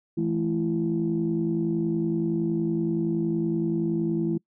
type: tone cluster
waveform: sine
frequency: 164.6 / 215.3 / 335.5 Hz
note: E3 / A3 / E4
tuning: -2 / -37 / +31 cents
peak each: -27 / -28 / -25 dBFS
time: 0.17-4.38 s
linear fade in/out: 10 ms
effects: noise-tail reverb RT60 0.1 s tail -26 dB re dry + tanh soft clip ceiling -15 dBFS